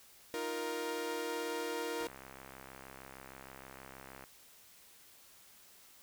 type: chord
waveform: sawtooth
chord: Eb suspended second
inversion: none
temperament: equal with one note detuned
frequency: 311.1 / 349.2 / 468.9 Hz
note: Eb4 / F4 / Bb4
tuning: 0 / 0 / +10 cents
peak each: -40 / -39 / -34 dBFS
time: 0.34-2.07 s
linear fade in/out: 0 ms
type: click train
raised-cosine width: 0.5 ms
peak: -34 dBFS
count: 149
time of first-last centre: 2.01-4.239 s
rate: 66.4 Hz
effects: white hiss -60 dBFS RMS until 6.02 s